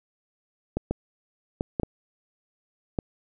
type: clicks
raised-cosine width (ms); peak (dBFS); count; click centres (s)
2; -12; 6; 0.77 / 0.91 / 1.609 / 1.798 / 1.833 / 2.988
effects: none